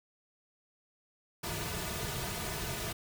pink noise with comb filter, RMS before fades -37 dBFS, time 1.43-2.93 s, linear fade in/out 10 ms, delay 3.7 ms, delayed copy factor -0.8, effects none

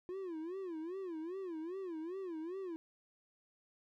triangle tone with vibrato, 349.1 Hz, F4, 1 cent flat, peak -38 dBFS, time 0.09-2.76 s, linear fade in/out 0 ms, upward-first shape sine, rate 2.5 Hz, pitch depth 190 cents each way, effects none

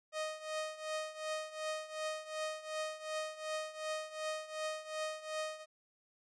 sawtooth tone with tremolo, 622.3 Hz, D#5, in tune, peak -31 dBFS, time 0.12-5.66 s, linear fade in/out 50 ms, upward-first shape triangle, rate 2.7 Hz, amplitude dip 85%, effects resampled to 22050 Hz

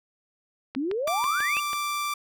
click train, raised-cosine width 0.3 ms, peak -19 dBFS, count 7, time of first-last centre 0.75-1.732 s, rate 6.11 Hz
sine exponential sweep, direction up, 251.9 to 2858 Hz, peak -25 dBFS, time 0.76-1.6 s, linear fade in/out 10 ms
sawtooth tone, 1174.7 Hz, D6, in tune, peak -23 dBFS, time 1.07-2.14 s, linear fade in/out 5 ms
effects none

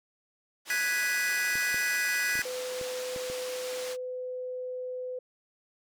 white band-pass noise, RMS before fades -41 dBFS, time 0.65-3.97 s, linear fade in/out 50 ms, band 320 to 6800 Hz, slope 12 dB/octave
square chord, G# minor seventh, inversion third, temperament equal, 1480 / 1661.2 / 1975.5 / 2489 Hz, F#6 / G#6 / B6 / D#7, 0 / 0 / 0 / 0 cents, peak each -35 / -32 / -31 / -37 dBFS, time 0.7-2.42 s, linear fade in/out 2 ms
clicks, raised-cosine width 2 ms, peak -29 dBFS, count 7, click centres 1.555 / 1.744 / 2.355 / 2.392 / 2.813 / 3.162 / 3.3 s
sine tone, 505 Hz, B4, 39 cents sharp, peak -33 dBFS, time 2.45-5.19 s, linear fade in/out 5 ms
effects none

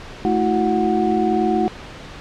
sine tone cluster, 218 / 325.7 / 366.8 / 736 Hz, A3 / E4 / F#4 / F#5, -16 / -21 / -15 / -9 cents, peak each -21 dBFS, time 0.25-1.68 s, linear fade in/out 0 ms, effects pink hiss -36 dBFS RMS until 2.2 s + low-pass 4000 Hz 12 dB/octave

